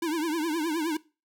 square tone with vibrato, 320 Hz, D#4, 49 cents sharp, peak -27 dBFS, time 0.02-0.97 s, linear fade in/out 5 ms, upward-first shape triangle, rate 9.6 Hz, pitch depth 150 cents each way, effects noise-tail reverb RT60 0.3 s tail -20 dB re dry

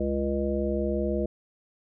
harmonic tone with a mistuned harmonic, 69.3 Hz, C#2, in tune, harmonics 1 / 3 / 5 / 7 / 9, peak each -31 / -30 / -30 / -32 / -32 dBFS, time 0-1.26 s, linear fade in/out 5 ms, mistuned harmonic 9, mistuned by -36 cents, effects none

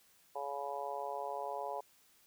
harmonic tone, 141 Hz, C#3, 30 cents sharp, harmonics 3 / 4 / 5 / 6 / 7, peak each -46 / -43 / -43 / -43 / -44 dBFS, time 0.35-1.81 s, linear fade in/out 10 ms, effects white hiss -67 dBFS RMS until 2.26 s

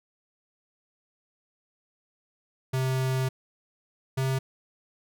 square tone pair in turn, 130.81 / 132.56 Hz, C3 / C3, 0 / +23 cents, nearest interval unison, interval 23 cents, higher second, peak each -25 dBFS, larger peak neither, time 2.73-3.29 / 4.17-4.39 s, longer first, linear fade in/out 10 ms, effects none

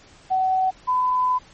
sine tone pair in turn, 753 / 1006.7 Hz, F#5 / B5, +30 / +33 cents, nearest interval perfect fourth, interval 503 cents, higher second, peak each -17 dBFS, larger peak neither, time 0.3-0.71 / 0.87-1.39 s, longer second, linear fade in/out 20 ms, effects pink hiss -50 dBFS RMS until 1.53 s + MP3 32 kbps

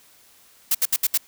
blue noise bursts, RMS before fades -19 dBFS, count 5, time 0.71-1.176 s, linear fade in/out 5 ms, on 38 ms, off 69 ms, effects white hiss -54 dBFS RMS until 1.27 s

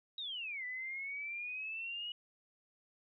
sine exponential two-way sweep, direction down then up, 3856 to 1975.5 to 2923 Hz, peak -39 dBFS, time 0.18-2.12 s, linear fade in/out 2 ms, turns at 0.65 s, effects none

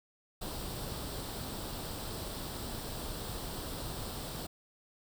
pink noise with comb filter, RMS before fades -40 dBFS, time 0.41-4.47 s, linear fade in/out 10 ms, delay 0.23 ms, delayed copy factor +0.55, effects none

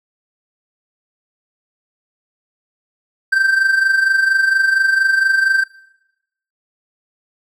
triangle tone with amplitude modulation, 1564 Hz, G6, 4 cents flat, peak -7 dBFS, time 3.32-5.64 s, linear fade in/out 10 ms, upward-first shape sine, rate 24.3 Hz, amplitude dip 60%, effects noise-tail reverb RT60 0.9 s tail -22 dB re dry

